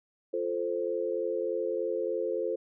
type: chord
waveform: sine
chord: F major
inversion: none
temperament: equal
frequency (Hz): 349.2 / 440 / 523.3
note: F4 / A4 / C5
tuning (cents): 0 / 0 / 0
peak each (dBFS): -34 / -32 / -32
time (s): 0.33-2.56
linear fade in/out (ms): 10
effects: none